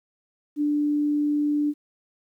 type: tone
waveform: sine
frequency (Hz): 294.6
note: D4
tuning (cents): +6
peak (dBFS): -20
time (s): 0.56-1.74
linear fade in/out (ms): 50
effects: 10-bit